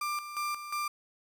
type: tone with tremolo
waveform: 35% pulse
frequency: 1188 Hz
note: D6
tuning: 20 cents sharp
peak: -29 dBFS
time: 0.01-0.88 s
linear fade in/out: 5 ms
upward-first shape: square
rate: 2.8 Hz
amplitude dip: 65%
effects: none